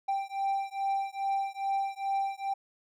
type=beating tone pair; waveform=triangle; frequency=784 / 786.4 Hz; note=G5 / G5; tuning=0 / +5 cents; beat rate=2.4 Hz; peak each=-30 dBFS; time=0.08-2.54 s; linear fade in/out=10 ms; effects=none